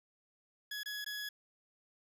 20% pulse tone with dropouts, 1682 Hz, G#6, 22 cents sharp, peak -34 dBFS, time 0.71-1.29 s, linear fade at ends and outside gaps 5 ms, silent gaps 0.833-0.858 / 1.045-1.062 s, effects none

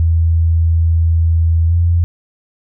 sine tone with pitch glide, 82.41 to 85.27 Hz, E2 to F2, 0 to -41 cents, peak -9 dBFS, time 0-2.04 s, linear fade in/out 0 ms, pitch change +59 cents, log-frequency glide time 1.68-1.73 s, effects none

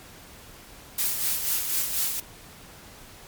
blue noise with tremolo, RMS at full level -24 dBFS, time 0.98-2.2 s, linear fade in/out 5 ms, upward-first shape sine, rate 4.1 Hz, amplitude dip 50%, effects pink hiss -47 dBFS RMS until 3.27 s + MP3 96 kbps

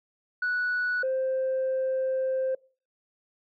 sine tone pair in turn, 1475 / 523.8 Hz, F#6 / C5, -6 / +2 cents, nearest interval octave + tritone, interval 1792 cents, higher first, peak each -23 dBFS, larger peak neither, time 0.42-1.03 / 1.03-2.55 s, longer second, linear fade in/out 5 ms, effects noise-tail reverb RT60 0.4 s tail -25 dB re dry + tanh soft clip ceiling -22 dBFS

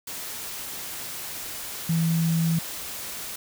sine tone in noise, 164.81 Hz, E3, in tune, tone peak -20 dBFS, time 1.89-2.59 s, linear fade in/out 5 ms, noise white, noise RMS -35 dBFS, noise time 0.07-3.36 s, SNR +12 dB, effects none

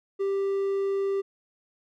triangle tone, 393.2 Hz, G4, 5 cents sharp, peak -22 dBFS, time 0.19-1.22 s, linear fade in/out 20 ms, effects none

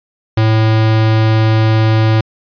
square tone, 110.3 Hz, A2, 5 cents sharp, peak -9 dBFS, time 0.37-2.21 s, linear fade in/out 5 ms, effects resampled to 11025 Hz

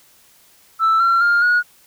sine tone with pitch steps, 1322 / 1363.1 / 1405.5 / 1449.2 Hz, E6 / F6 / F6 / F#6, +5 / -42 / +11 / -36 cents, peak -10 dBFS, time 0.79-1.63 s, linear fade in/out 50 ms, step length 210 ms, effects tanh soft clip ceiling -10 dBFS + white hiss -52 dBFS RMS until 1.86 s

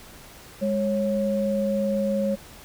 sine tone pair together, 205.5 / 548.6 Hz, G#3 / C#5, -18 / -18 cents, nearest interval octave + perfect fourth, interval 1700 cents, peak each -24 dBFS, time 0.61-2.36 s, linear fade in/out 20 ms, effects pink hiss -46 dBFS RMS until 2.64 s

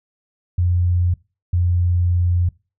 sine tone pair in turn, 88.4 / 88.07 Hz, F2 / F2, +22 / +15 cents, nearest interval unison, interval 7 cents, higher first, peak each -14 dBFS, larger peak neither, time 0.58-1.14 / 1.53-2.49 s, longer second, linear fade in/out 5 ms, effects noise-tail reverb RT60 0.3 s tail -22 dB re dry

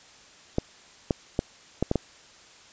clicks, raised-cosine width 2 ms, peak -9 dBFS, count 6, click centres 0.584 / 1.108 / 1.391 / 1.826 / 1.914 / 1.957 s, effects white hiss -52 dBFS RMS until 2.72 s + resampled to 16000 Hz

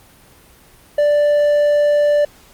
triangle tone, 587.3 Hz, D5, in tune, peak -9 dBFS, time 0.98-2.25 s, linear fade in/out 5 ms, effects pink hiss -47 dBFS RMS until 2.53 s + Opus 24 kbps

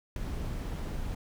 brown noise with ADSR envelope, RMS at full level -28 dBFS, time 0.16-1.15 s, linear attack 3 ms, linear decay 4 ms, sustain -7 dB, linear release 6 ms, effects none

